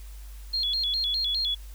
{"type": "tone with vibrato", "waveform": "sine", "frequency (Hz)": 3782, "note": "A#7", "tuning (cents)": 24, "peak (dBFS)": -24, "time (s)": [0.53, 1.55], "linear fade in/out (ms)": 10, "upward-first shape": "square", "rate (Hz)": 4.9, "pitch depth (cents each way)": 190, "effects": ["added 50 Hz sine -39 dBFS peak until 1.74 s", "white hiss -54 dBFS RMS until 1.74 s"]}